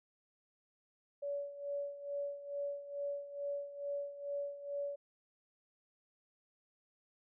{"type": "tone with tremolo", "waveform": "sine", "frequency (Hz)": 569, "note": "C#5", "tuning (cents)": 45, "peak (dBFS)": -35, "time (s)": [1.22, 4.96], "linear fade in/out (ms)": 10, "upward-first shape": "sine", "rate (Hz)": 2.3, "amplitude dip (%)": 75, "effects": []}